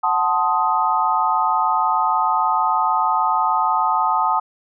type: chord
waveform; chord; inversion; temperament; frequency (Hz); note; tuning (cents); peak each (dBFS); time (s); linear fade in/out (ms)
sine; F# diminished seventh; none; equal with one note detuned; 740 / 880 / 1046.5 / 1250.3; F#5 / A5 / C6 / Eb6; 0 / 0 / 0 / +8; -23 / -19 / -24 / -20; 0.03-4.4; 10
effects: none